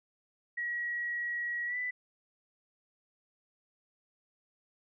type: tone with pitch glide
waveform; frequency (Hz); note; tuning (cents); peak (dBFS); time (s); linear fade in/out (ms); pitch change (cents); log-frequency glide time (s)
sine; 1912 to 1988.6; A#6 to B6; +43 to +11; -32; 0.57-1.91; 10; +68; 1.66-1.77
effects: none